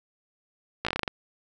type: slowing click train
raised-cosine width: 0.3 ms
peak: -11 dBFS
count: 9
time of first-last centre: 0.85-1.078 s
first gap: 16 ms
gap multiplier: 1.16
effects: none